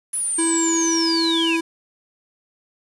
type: linear sweep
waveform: sine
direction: down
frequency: 10070 to 2400 Hz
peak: -20 dBFS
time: 0.13-1.57 s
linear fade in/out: 10 ms
type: tone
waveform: square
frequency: 329.8 Hz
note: E4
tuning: 1 cent sharp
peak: -20 dBFS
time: 0.38-1.61 s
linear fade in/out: 10 ms
effects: resampled to 24000 Hz + 7-bit